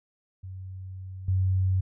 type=tone with level steps; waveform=sine; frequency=93.9 Hz; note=F#2; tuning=26 cents sharp; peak=-36 / -21 dBFS; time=0.43-1.81 s; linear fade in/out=10 ms; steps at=1.28 s; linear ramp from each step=5 ms; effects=none